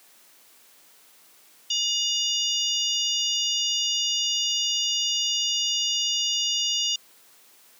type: harmonic tone with a mistuned harmonic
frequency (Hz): 957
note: A#5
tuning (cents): +45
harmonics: 3 / 4 / 5 / 6 / 7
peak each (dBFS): -26 / -28 / -30 / -32 / -33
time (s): 1.7-6.96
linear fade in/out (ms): 5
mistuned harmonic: 4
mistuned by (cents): -110
effects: white hiss -55 dBFS RMS until 7.79 s + high-pass 200 Hz 12 dB/octave